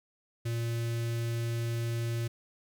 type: tone with notch filter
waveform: square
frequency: 116.54 Hz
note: A#2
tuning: in tune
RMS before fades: -32 dBFS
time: 0.45-2.28 s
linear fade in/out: 10 ms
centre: 900 Hz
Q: 0.92
effects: 12-bit